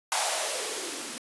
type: noise with band-pass filter sweep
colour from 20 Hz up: violet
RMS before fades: -31 dBFS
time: 0.12-1.18 s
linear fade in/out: 0 ms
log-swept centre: 840 to 240 Hz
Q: 4.4
effects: resampled to 24000 Hz